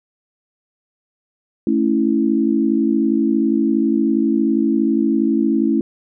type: chord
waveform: sine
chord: A major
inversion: none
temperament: equal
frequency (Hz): 220 / 277.2 / 329.6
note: A3 / C#4 / E4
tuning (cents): 0 / 0 / 0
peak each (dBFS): -18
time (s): 1.67-5.81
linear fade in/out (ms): 2
effects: none